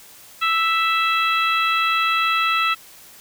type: harmonic tone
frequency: 659.3 Hz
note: E5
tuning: in tune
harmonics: 2 / 3 / 4 / 5 / 6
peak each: -19 / -27 / -22 / -27 / -30 dBFS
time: 0.41-2.75 s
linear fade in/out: 20 ms
effects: white hiss -45 dBFS RMS until 3.2 s